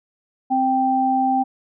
sine tone pair together, 261.3 / 784 Hz, C4 / G5, -2 / 0 cents, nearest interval octave + perfect fifth, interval 1902 cents, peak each -21 / -17 dBFS, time 0.5-1.44 s, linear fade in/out 20 ms, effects none

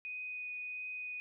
sine tone with vibrato, 2489 Hz, D#7, in tune, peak -39 dBFS, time 0.05-1.2 s, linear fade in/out 0 ms, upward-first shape triangle, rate 1.5 Hz, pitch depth 9 cents each way, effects none

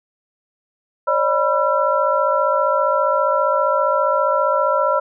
sine tone cluster, 549 / 604 / 984 / 1352 Hz, C#5 / D5 / B5 / E6, -17 / +48 / -7 / +43 cents, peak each -20 dBFS, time 1.07-5 s, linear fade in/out 10 ms, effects none

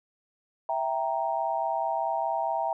sine chord, E diminished, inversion none, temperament equal, 659.3 / 784 / 932.3 Hz, E5 / G5 / Bb5, 0 / 0 / 0 cents, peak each -30 / -30 / -30 dBFS, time 0.69-2.73 s, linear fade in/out 2 ms, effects none

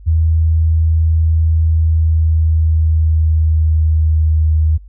sine tone with pitch glide, 80.5 to 78.34 Hz, E2 to D#2, -41 to +12 cents, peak -9 dBFS, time 0.06-4.78 s, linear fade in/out 20 ms, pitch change -47 cents, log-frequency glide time 1.56-4.58 s, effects added 50 Hz sine -34 dBFS peak until 4.88 s

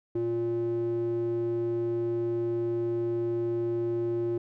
square tone with band-pass filter, 116.7 Hz, A#2, 2 cents sharp, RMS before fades -29 dBFS, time 0.15-4.38 s, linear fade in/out 5 ms, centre 320 Hz, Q 5.3, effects none

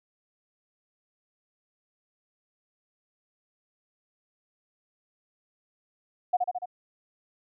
sine tone with echo, 724 Hz, F#5, 38 cents flat, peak -19 dBFS, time 6.33-6.37 s, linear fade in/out 10 ms, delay 72 ms, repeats 4, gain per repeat -3 dB, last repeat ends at 6.658 s, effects none

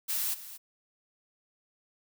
blue noise with echo, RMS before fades -31 dBFS, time 0.08-0.35 s, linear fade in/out 20 ms, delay 230 ms, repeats 1, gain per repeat -14 dB, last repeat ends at 0.58 s, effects none

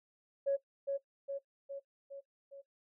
sine tone with echo, 554.4 Hz, C#5, in tune, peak -27 dBFS, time 0.46-0.57 s, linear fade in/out 20 ms, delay 410 ms, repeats 5, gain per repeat -4 dB, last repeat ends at 2.62 s, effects noise-tail reverb RT60 0.1 s tail -17 dB re dry + tanh soft clip ceiling -23 dBFS

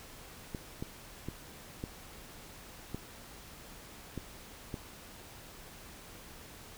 clicks, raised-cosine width 3 ms, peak -24 dBFS, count 7, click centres 0.548 / 0.825 / 1.286 / 1.839 / 2.946 / 4.177 / 4.742 s, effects pink hiss -51 dBFS RMS until 6.77 s

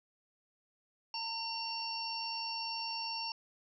harmonic tone with a mistuned harmonic, 909 Hz, A#5, 44 cents flat, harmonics 1 / 3 / 5 / 6, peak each -41 / -44 / -43 / -40 dBFS, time 1.14-3.32 s, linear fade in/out 2 ms, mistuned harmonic 3, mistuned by +16 cents, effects none

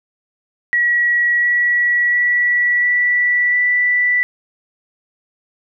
sine tone with pitch steps, 1922 / 1934.3 / 1946.6 / 1959 / 1971.5 Hz, B6 / B6 / B6 / B6 / B6, -48 / -37 / -26 / -15 / -4 cents, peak -12 dBFS, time 0.73-4.23 s, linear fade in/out 0 ms, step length 700 ms, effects none

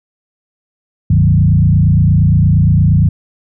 sine tone with frequency modulation, 123.47 Hz, B2, in tune, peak -6 dBFS, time 1.1-3.09 s, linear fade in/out 5 ms, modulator 28.6 Hz, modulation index 1.8, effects none

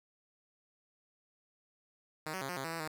5% pulse tone with pitch steps, 155.5 / 188.2 / 135.6 / 178.4 / 134.5 / 163.8 / 165.3 / 155.8 Hz, D#3 / F#3 / C#3 / F3 / C3 / E3 / E3 / D#3, -1 / +30 / -38 / +37 / +48 / -11 / +5 / +3 cents, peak -26 dBFS, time 2.26-2.876 s, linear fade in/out 2 ms, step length 77 ms, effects none

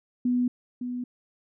sine tone with echo, 246.9 Hz, B3, in tune, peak -21 dBFS, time 0.25-0.48 s, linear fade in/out 5 ms, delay 560 ms, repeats 1, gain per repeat -8 dB, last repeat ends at 1.04 s, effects none

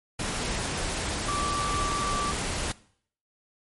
sine tone in noise, 1164 Hz, D6, 16 cents flat, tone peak -28 dBFS, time 1.28-2.32 s, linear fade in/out 5 ms, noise pink, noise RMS -30 dBFS, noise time 0.19-2.72 s, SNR -1 dB, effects noise-tail reverb RT60 0.6 s tail -20 dB re dry + MP3 48 kbps

